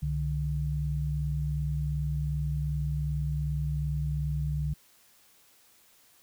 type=tone pair together; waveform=sine; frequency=65.8 / 148.44 Hz; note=C2 / D3; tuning=+10 / +19 cents; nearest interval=octave + major second; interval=1409 cents; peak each=-31 / -29 dBFS; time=0.02-4.74 s; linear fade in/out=10 ms; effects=white hiss -61 dBFS RMS until 6.22 s